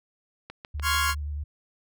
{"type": "click train", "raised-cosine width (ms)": 0.3, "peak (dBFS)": -23, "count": 5, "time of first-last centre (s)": [0.5, 1.094], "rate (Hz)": 6.73}
{"type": "tone with vibrato", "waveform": "sine", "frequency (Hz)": 73.42, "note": "D2", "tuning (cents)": 0, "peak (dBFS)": -29, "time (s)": [0.74, 1.44], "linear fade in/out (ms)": 10, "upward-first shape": "sine", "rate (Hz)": 9.5, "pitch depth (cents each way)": 25}
{"type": "chord", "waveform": "sawtooth", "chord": "Db major seventh", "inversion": "third", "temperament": "equal", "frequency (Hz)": [1046.5, 1108.7, 1396.9, 1661.2], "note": ["C6", "Db6", "F6", "Ab6"], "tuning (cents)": [0, 0, 0, 0], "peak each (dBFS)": [-25, -25, -24, -26], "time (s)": [0.82, 1.15], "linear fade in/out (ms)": 50}
{"effects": []}